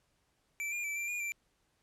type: tone with pitch steps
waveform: square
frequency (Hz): 2328 / 2410 / 2319 / 2359 / 2434 / 2352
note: D7 / D7 / D7 / D7 / D#7 / D7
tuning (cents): -16 / +44 / -22 / +7 / -39 / +2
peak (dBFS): -35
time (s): 0.6-1.32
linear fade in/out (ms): 0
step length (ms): 120
effects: pink hiss -75 dBFS RMS until 1.82 s + low-pass 11000 Hz 12 dB/octave